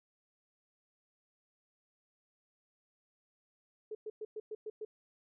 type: tone bursts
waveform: sine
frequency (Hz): 430.2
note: A4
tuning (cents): -39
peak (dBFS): -38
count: 7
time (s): 3.91-4.85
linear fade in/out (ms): 5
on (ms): 40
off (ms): 110
effects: none